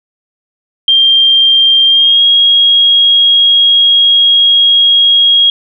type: tone with pitch glide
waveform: sine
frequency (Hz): 3182 to 3283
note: G7 to G#7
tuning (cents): +25 to -21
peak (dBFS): -4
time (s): 0.88-5.5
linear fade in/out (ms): 2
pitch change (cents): +54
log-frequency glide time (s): 1.87-2.23
effects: none